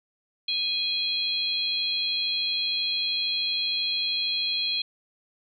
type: harmonic tone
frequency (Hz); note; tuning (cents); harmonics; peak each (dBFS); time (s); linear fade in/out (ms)
827; G#5; -8; 3 / 4 / 5; -34 / -28 / -27; 0.48-4.82; 5
effects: none